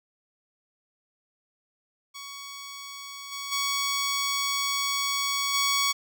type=tone with level steps; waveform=10% pulse; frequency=1120 Hz; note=C#6; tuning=18 cents sharp; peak=-30 / -25 / -17 / -14 dBFS; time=2.14-5.93 s; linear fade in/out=20 ms; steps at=3.31 / 3.51 / 5.53 s; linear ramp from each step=20 ms; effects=none